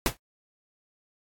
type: noise with exponential decay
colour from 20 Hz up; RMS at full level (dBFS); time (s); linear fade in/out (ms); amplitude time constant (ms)
pink; -20; 0.06-0.17; 1; 22
effects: AAC 64 kbps